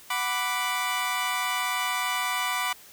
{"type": "chord", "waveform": "20% pulse", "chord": "B minor", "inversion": "second", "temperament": "equal", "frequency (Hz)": [740, 987.8, 1174.7], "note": ["F#5", "B5", "D6"], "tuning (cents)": [0, 0, 0], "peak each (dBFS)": [-28, -24, -25], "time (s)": [0.1, 2.73], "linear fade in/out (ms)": 5, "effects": ["white hiss -50 dBFS RMS until 2.92 s"]}